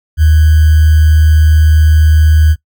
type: tone with sample-and-hold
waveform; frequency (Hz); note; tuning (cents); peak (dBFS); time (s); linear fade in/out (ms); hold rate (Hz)
sine; 77.78; D#2; 0; -4; 0.17-2.56; 50; 1575
effects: noise-tail reverb RT60 0.1 s tail -19 dB re dry